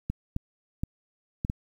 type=clicks; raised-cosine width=5 ms; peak=-16 dBFS; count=5; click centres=0.1 / 0.364 / 0.835 / 1.449 / 1.499 s; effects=9-bit